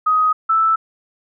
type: tone pair in turn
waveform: sine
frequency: 1256 / 1318.4 Hz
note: D#6 / E6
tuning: +16 / 0 cents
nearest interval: minor second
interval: 84 cents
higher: second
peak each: -12 / -12 dBFS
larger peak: neither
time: 0.06-0.33 / 0.49-0.76 s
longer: neither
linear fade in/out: 10 ms
effects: none